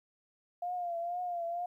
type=tone with vibrato; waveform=sine; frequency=698.5 Hz; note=F5; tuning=in tune; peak=-33 dBFS; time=0.62-1.66 s; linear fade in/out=5 ms; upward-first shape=triangle; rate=2.1 Hz; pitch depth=67 cents each way; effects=12-bit